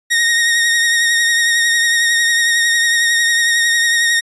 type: tone with vibrato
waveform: sawtooth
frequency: 1864.7 Hz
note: A#6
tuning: in tune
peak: -8 dBFS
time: 0.1-4.21 s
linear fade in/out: 20 ms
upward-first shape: triangle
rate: 11 Hz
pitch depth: 32 cents each way
effects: resampled to 24000 Hz